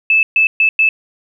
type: tone bursts at uneven times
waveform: sine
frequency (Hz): 2621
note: E7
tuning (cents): -11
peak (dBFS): -8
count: 4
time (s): 0.1-0.23 / 0.36-0.47 / 0.6-0.69 / 0.79-0.89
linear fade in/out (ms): 2
effects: 8-bit